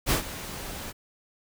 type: noise with ADSR envelope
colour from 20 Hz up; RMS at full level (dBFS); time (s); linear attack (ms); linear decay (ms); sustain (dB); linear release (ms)
pink; -22; 0.06-0.93; 49; 110; -15; 33
effects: none